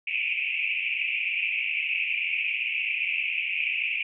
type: band-pass noise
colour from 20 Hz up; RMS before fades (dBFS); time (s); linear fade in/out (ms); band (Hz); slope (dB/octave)
pink; -28; 0.07-4.03; 5; 2300 to 2700; 96
effects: none